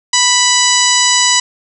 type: harmonic tone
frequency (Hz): 987.8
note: B5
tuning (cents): 0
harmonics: 1 / 2 / 3 / 4 / 5 / 6 / 7 / 8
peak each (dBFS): -17 / -17 / -17 / -17 / -17 / -17 / -17 / -17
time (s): 0.13-1.4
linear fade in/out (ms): 5
effects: none